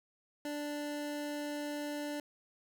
25% pulse tone, 293.7 Hz, D4, in tune, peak -33 dBFS, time 0.45-2.2 s, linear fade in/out 2 ms, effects none

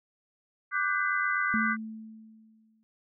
sine chord, G major seventh, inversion second, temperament equal with one note detuned, 1174.7 / 1480 / 1568 / 2015 Hz, D6 / F#6 / G6 / B6, 0 / 0 / 0 / +34 cents, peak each -31 / -30 / -31 / -32 dBFS, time 0.71-1.77 s, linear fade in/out 50 ms
sine tone with exponential decay, 220 Hz, A3, in tune, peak -26 dBFS, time 1.54-2.83 s, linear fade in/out 0 ms, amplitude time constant 280 ms
effects none

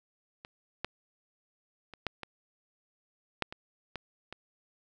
clicks, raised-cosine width 0.3 ms, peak -28 / -16 / -30 / -15 / -23 / -12 / -25 / -21 / -25 dBFS, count 9, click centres 0.449 / 0.846 / 1.937 / 2.067 / 2.233 / 3.423 / 3.525 / 3.957 / 4.326 s, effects none

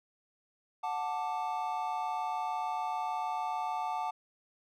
triangle chord, D major, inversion first, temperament just, 734.2 / 881 / 1174.7 Hz, F#5 / A5 / D6, -14 / +2 / 0 cents, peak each -34 / -33 / -38 dBFS, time 0.83-4.11 s, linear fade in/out 10 ms, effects none

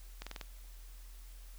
slowing click train, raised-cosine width 0.2 ms, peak -25 dBFS, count 5, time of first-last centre 0.22-0.412 s, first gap 46 ms, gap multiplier 1.03, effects added 42 Hz sine -48 dBFS peak until 1.58 s + white hiss -61 dBFS RMS until 1.58 s

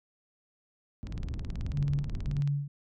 pink low-pass noise, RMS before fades -35 dBFS, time 1.03-2.41 s, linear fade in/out 0 ms, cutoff 150 Hz, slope 12 dB/octave
click train, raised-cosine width 0.2 ms, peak -29 dBFS, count 27, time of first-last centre 1.07-2.475 s, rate 18.5 Hz
sine tone with tremolo, 142.6 Hz, C#3, 49 cents sharp, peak -25 dBFS, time 1.73-2.68 s, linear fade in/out 5 ms, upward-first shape sine, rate 1.7 Hz, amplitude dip 100%
effects none

